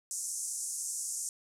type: band-pass noise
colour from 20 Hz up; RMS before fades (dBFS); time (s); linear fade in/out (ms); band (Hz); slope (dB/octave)
white; -37; 0.11-1.29; 0; 6000 to 10000; 48
effects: none